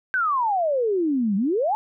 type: exponential two-way sweep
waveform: sine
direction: down then up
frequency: 1568 to 188.7 to 895 Hz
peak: -19 dBFS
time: 0.14-1.75 s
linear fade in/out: 0 ms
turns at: 1.36 s
effects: none